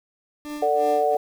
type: tone with tremolo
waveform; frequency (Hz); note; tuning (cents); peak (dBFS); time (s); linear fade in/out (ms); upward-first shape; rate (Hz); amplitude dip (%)
40% pulse; 297.1; D4; +20; -29; 0.45-1.15; 0; sine; 2.8; 95
type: chord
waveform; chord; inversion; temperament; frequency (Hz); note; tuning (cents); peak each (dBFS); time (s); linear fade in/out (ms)
sine; D major; second; equal with one note detuned; 446.4 / 587.3 / 740; A4 / D5 / F#5; +25 / 0 / 0; -23 / -23 / -21; 0.62-1.17; 5
effects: 8-bit